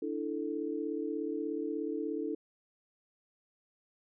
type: chord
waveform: sine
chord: D suspended second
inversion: none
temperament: just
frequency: 293.7 / 330.4 / 440.5 Hz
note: D4 / E4 / A4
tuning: 0 / +4 / +2 cents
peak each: -37 / -37 / -37 dBFS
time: 0.02-2.35 s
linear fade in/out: 5 ms
effects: none